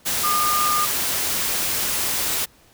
sine tone in noise, 1211 Hz, D#6, 47 cents flat, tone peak -19 dBFS, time 0.23-0.86 s, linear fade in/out 20 ms, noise white, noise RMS -23 dBFS, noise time 0.05-2.46 s, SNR +1 dB, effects pink hiss -54 dBFS RMS until 2.73 s

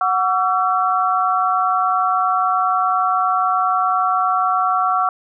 sine tone cluster, 738 / 1138 / 1345 Hz, F#5 / C#6 / E6, -5 / +45 / +34 cents, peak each -19 dBFS, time 0.01-5.09 s, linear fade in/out 2 ms, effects none

